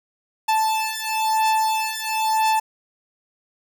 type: beating tone pair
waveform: 45% pulse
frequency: 877 / 878 Hz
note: A5 / A5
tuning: -6 / -4 cents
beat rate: 1 Hz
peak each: -22 dBFS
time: 0.48-2.6 s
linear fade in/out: 10 ms
effects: none